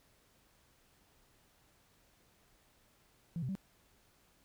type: tone with pitch steps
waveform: sine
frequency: 168.5 / 128.3 / 192.5 Hz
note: E3 / C3 / G3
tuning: +38 / -34 / -31 cents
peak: -34 dBFS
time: 3.36-3.552 s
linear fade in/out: 0 ms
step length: 64 ms
effects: tanh soft clip ceiling -30 dBFS + pink hiss -69 dBFS RMS until 4.44 s